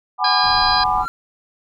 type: chord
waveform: sine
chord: G# half-diminished seventh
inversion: third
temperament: just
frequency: 747.5 / 830.6 / 996.7 / 1196.1 Hz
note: F#5 / G#5 / B5 / D6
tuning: +17 / 0 / +16 / +31 cents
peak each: -21 dBFS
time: 0.18-1.06 s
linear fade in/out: 50 ms
type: harmonic tone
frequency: 813 Hz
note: G#5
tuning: 37 cents flat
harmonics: 2 / 3 / 4 / 5 / 6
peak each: -23 / -33 / -31 / -21 / -21 dBFS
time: 0.24-0.84 s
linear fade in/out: 5 ms
type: noise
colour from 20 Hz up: brown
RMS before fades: -33 dBFS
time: 0.43-1.07 s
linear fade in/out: 10 ms
type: tone with exponential growth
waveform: triangle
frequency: 1372 Hz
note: F6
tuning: 31 cents flat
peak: -18 dBFS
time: 0.91-1.08 s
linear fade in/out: 0 ms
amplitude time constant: 36 ms
effects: none